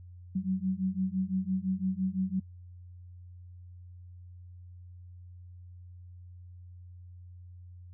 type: beating tone pair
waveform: sine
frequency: 185.4 / 191.3 Hz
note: F#3 / G3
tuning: +4 / -42 cents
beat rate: 5.9 Hz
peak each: -31 dBFS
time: 0.35-2.4 s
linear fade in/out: 10 ms
effects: noise-tail reverb RT60 0.1 s tail -26 dB re dry + added 89 Hz sine -46 dBFS peak until 7.93 s